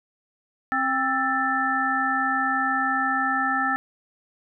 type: harmonic tone with a mistuned harmonic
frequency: 264.3 Hz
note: C4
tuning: 18 cents sharp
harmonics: 1 / 3 / 5 / 7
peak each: -30 / -27 / -25 / -25 dBFS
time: 0.72-3.76 s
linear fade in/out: 0 ms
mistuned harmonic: 7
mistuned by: -79 cents
effects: none